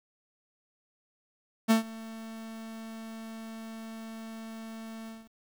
45% pulse tone with ADSR envelope, 223.6 Hz, A3, 28 cents sharp, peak -18 dBFS, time 1.68-5.3 s, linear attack 27 ms, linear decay 120 ms, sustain -22 dB, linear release 220 ms, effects 10-bit

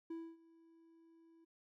triangle tone with ADSR envelope, 329.6 Hz, E4, in tune, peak -39 dBFS, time 0.1-1.45 s, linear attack 7 ms, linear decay 260 ms, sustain -22 dB, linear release 11 ms, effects none

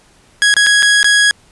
sawtooth tone with dropouts, 1661.2 Hz, G#6, in tune, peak -4 dBFS, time 0.42-1.31 s, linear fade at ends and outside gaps 0 ms, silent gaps 0.54-0.566 / 0.664-0.668 / 0.824-0.829 / 1.03-1.044 s, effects pink hiss -49 dBFS RMS until 1.51 s + resampled to 24000 Hz

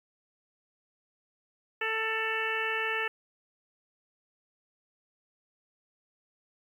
harmonic tone with a mistuned harmonic, 443.4 Hz, A4, 13 cents sharp, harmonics 1 / 2 / 3 / 4 / 5 / 6 / 7, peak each -36 / -39 / -37 / -32 / -38 / -35 / -42 dBFS, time 1.81-3.08 s, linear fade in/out 5 ms, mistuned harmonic 7, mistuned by -72 cents, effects 10-bit

